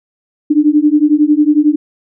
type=beating tone pair; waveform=sine; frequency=293.7 / 304.7 Hz; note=D4 / D#4; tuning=0 / -36 cents; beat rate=11 Hz; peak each=-10 dBFS; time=0.5-1.76 s; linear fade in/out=10 ms; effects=none